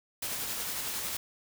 white noise with tremolo, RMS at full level -34 dBFS, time 0.22-1.17 s, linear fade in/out 5 ms, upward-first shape sine, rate 11 Hz, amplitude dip 25%, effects none

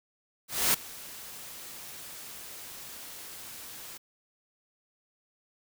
white noise with ADSR envelope, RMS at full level -23 dBFS, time 0.48-3.98 s, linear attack 260 ms, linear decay 6 ms, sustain -21 dB, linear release 14 ms, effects none

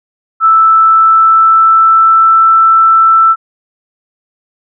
sine tone with pitch glide, 1318.5 to 1328.4 Hz, E6 to E6, 0 to +13 cents, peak -3 dBFS, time 0.4-3.36 s, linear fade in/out 50 ms, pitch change +13 cents, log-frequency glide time 0.68-2.49 s, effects none

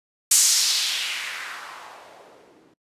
violet noise with low-pass filter sweep, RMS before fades -25 dBFS, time 0.31-2.74 s, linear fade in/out 5 ms, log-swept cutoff 8000 to 270 Hz, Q 1.9, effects noise-tail reverb RT60 0.1 s tail -22 dB re dry + resampled to 32000 Hz

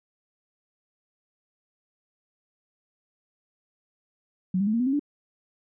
sine tone with pitch steps, 185 / 199.43 / 215 / 231.7 / 249.8 / 269.3 / 290.3 Hz, F#3 / G3 / A3 / A#3 / B3 / C#4 / D4, 0 / +30 / -40 / -10 / +20 / -50 / -20 cents, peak -21 dBFS, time 4.54-4.995 s, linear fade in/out 5 ms, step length 65 ms, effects none

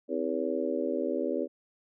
harmonic tone with a mistuned harmonic, 80.6 Hz, E2, 38 cents flat, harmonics 3 / 4 / 5 / 6 / 7, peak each -34 / -34 / -34 / -34 / -34 dBFS, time 0.08-1.48 s, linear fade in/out 50 ms, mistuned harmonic 3, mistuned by +130 cents, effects none

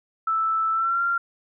sine tone with pitch glide, 1318.5 to 1383.3 Hz, E6 to F6, 0 to -17 cents, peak -20 dBFS, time 0.27-1.18 s, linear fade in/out 5 ms, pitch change +83 cents, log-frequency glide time 0.72-1.02 s, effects none

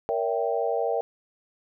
sine chord, A# diminished seventh, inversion none, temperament equal with one note detuned, 466.2 / 567 / 659.3 / 784 Hz, A#4 / C#5 / E5 / G5, 0 / +39 / 0 / 0 cents, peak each -27 / -30 / -29 / -30 dBFS, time 0.09-1.01 s, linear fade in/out 0 ms, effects none

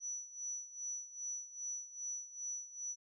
sine tone with tremolo, 5920 Hz, F#8, in tune, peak -38 dBFS, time 0-2.96 s, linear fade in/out 50 ms, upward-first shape sine, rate 2.5 Hz, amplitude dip 80%, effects none

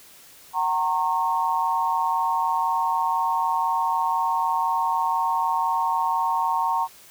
sine tone cluster, 755 / 921 / 1085 Hz, F#5 / A#5 / C#6, +35 / -21 / -37 cents, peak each -28 / -22 / -26 dBFS, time 0.53-6.88 s, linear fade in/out 50 ms, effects white hiss -49 dBFS RMS until 7.1 s

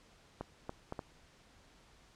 clicks, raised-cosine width 1 ms, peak -25 dBFS, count 4, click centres 0.41 / 0.694 / 0.924 / 0.992 s, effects pink hiss -63 dBFS RMS until 2.15 s + low-pass 7000 Hz 12 dB/octave

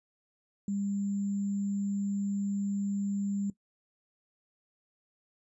sine tone with sample-and-hold, 200 Hz, G3, 35 cents sharp, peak -29 dBFS, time 0.68-3.5 s, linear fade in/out 2 ms, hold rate 7350 Hz, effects noise-tail reverb RT60 0.1 s tail -17 dB re dry + resampled to 24000 Hz

